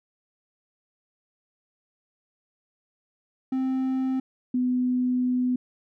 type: tone pair in turn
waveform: triangle / sine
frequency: 261.6 / 250.6 Hz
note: C4 / B3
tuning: 0 / +25 cents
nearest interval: minor second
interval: 75 cents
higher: first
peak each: -21 dBFS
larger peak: neither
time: 3.52-4.2 / 4.54-5.56 s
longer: second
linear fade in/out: 5 ms
effects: none